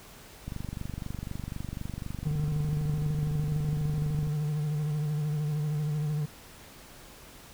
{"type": "click train", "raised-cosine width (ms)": 5, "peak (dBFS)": -23, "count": 92, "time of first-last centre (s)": [0.48, 4.272], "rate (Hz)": 24}
{"type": "tone with vibrato", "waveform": "triangle", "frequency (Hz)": 150.2, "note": "D3", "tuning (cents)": 39, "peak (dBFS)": -25, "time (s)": [2.25, 6.26], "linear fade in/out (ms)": 10, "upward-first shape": "sine", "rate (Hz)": 13, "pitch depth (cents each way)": 46}
{"effects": ["pink hiss -50 dBFS RMS until 7.53 s"]}